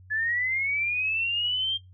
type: linear sweep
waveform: sine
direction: up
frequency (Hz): 1705 to 3203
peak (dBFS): -24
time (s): 0.1-1.78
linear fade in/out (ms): 20
effects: noise-tail reverb RT60 0.2 s tail -21 dB re dry + added 92 Hz sine -48 dBFS peak until 1.93 s